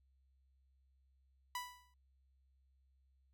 sawtooth tone with exponential decay, 987.8 Hz, B5, in tune, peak -34 dBFS, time 1.55-1.94 s, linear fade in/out 2 ms, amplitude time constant 83 ms, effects added 66 Hz sine -70 dBFS peak until 3.33 s

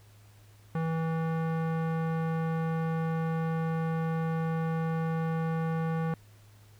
square tone with low-pass filter, 162.6 Hz, E3, 23 cents flat, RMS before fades -30 dBFS, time 0.75-6.14 s, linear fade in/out 2 ms, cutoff 1400 Hz, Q 1.2, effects added 104 Hz sine -54 dBFS peak until 6.79 s + pink hiss -62 dBFS RMS until 6.79 s

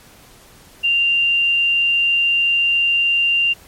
sine tone with frequency modulation, 2783 Hz, F7, 7 cents flat, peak -13 dBFS, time 0.83-3.54 s, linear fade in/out 20 ms, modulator 57.6 Hz, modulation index 0.2, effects pink hiss -46 dBFS RMS until 3.67 s + MP3 64 kbps

